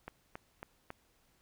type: click train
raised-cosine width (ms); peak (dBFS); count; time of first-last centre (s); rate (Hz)
0.5; -27; 4; 0.08-0.904; 3.64
effects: pink hiss -71 dBFS RMS until 1.41 s